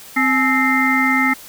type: harmonic tone with a mistuned harmonic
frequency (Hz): 261.6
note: C4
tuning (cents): 0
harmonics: 1 / 3 / 5 / 7 / 8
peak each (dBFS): -18 / -23 / -21 / -22 / -17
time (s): 0.16-1.34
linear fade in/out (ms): 10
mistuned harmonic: 3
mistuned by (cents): +140
effects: white hiss -39 dBFS RMS until 1.48 s